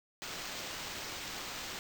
blue noise with sample-and-hold, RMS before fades -42 dBFS, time 0.22-1.79 s, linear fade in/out 0 ms, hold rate 11025 Hz, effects none

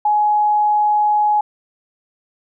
sine tone, 840 Hz, G#5, 19 cents sharp, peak -12 dBFS, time 0.05-1.41 s, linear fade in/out 5 ms, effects none

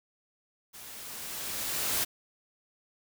white noise with level ramp, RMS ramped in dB -47 to -28 dBFS, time 0.73-2.05 s, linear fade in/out 20 ms, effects none

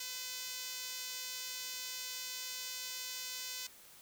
5% pulse tone with band-pass filter, 506 Hz, B4, 42 cents sharp, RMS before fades -43 dBFS, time 0-3.67 s, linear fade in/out 5 ms, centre 9600 Hz, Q 0.58, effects white hiss -58 dBFS RMS until 4.01 s

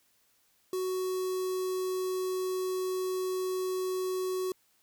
square tone with notch filter, 371.5 Hz, F#4, 7 cents sharp, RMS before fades -32 dBFS, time 0.73-4.52 s, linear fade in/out 2 ms, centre 2100 Hz, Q 0.62, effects white hiss -69 dBFS RMS until 4.82 s

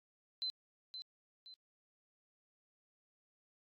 sine tone with echo, 4055 Hz, B7, 45 cents sharp, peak -36 dBFS, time 0.42-0.5 s, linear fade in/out 0 ms, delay 520 ms, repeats 2, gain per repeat -8 dB, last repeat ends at 1.54 s, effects AAC 48 kbps

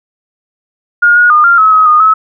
sine tone with pitch steps, 1425 / 1445 / 1217 / 1390 / 1287 / 1271 / 1228 / 1291 Hz, F6 / F#6 / D#6 / F6 / E6 / D#6 / D#6 / E6, +34 / -41 / -39 / -9 / -42 / +36 / -23 / -37 cents, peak -3 dBFS, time 1.02-2.14 s, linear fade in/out 10 ms, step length 140 ms, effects none

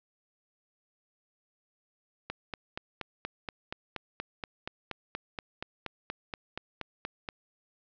click train, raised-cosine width 0.3 ms, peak -19 dBFS, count 22, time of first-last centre 2.3-7.288 s, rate 4.21 Hz, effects low-pass 5000 Hz 12 dB/octave

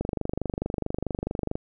click train, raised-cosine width 2 ms, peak -14 dBFS, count 39, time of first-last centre 0.01-1.555 s, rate 24.6 Hz, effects none

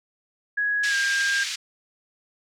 sine tone with pitch glide, 1668 to 1605.6 Hz, G#6 to G6, +7 to +41 cents, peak -21 dBFS, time 0.57-1.44 s, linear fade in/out 10 ms, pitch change -66 cents, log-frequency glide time 0.88-0.95 s
white band-pass noise, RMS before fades -30 dBFS, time 0.83-1.56 s, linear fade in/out 10 ms, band 1700 to 6300 Hz, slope 24 dB/octave
effects none

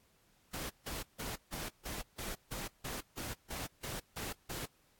pink noise bursts, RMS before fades -41 dBFS, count 13, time 0.53-4.66 s, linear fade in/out 10 ms, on 170 ms, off 160 ms, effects pink hiss -70 dBFS RMS until 4.99 s + AAC 64 kbps

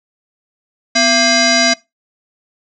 sine tone with frequency modulation, 2100 Hz, C7, 6 cents sharp, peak -9 dBFS, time 0.95-1.74 s, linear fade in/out 10 ms, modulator 925 Hz, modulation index 4.2, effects noise-tail reverb RT60 0.2 s tail -20 dB re dry

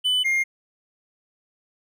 triangle tone pair in turn, 3000 / 2123 Hz, F#7 / C7, +23 / +25 cents, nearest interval tritone, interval 598 cents, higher first, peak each -17 dBFS, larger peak neither, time 0.04-0.24 / 0.24-0.44 s, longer neither, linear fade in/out 20 ms, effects none

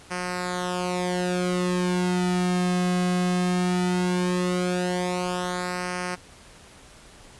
sawtooth tone with flanger, 180 Hz, F#3, 47 cents flat, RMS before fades -25 dBFS, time 0.1-6.16 s, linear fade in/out 20 ms, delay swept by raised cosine 0.27 to 2.17 ms, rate 0.17 Hz, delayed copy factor -0.75, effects pink hiss -49 dBFS RMS until 7.39 s + resampled to 24000 Hz

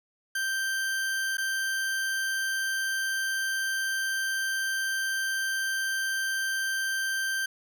40% pulse tone with dropouts, 1568 Hz, G6, in tune, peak -26 dBFS, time 0.35-7.46 s, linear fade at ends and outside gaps 5 ms, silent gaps 1.371-1.381 s, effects none

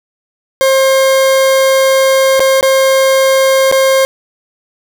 40% pulse tone with dropouts, 533 Hz, C5, 32 cents sharp, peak -6 dBFS, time 0.61-4.05 s, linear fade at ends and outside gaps 0 ms, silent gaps 2.395-2.403 / 2.61-2.628 / 3.714-3.724 s, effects none

